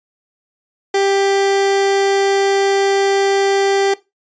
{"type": "tone", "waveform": "30% pulse", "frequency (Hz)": 394.1, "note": "G4", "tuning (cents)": 9, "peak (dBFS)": -10, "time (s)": [0.94, 3.94], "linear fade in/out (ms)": 5, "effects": ["noise-tail reverb RT60 0.2 s tail -17 dB re dry", "resampled to 16000 Hz"]}